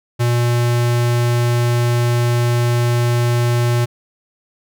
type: tone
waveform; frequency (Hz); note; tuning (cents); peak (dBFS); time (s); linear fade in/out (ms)
square; 120; B2; -49; -14; 0.19-3.86; 20
effects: none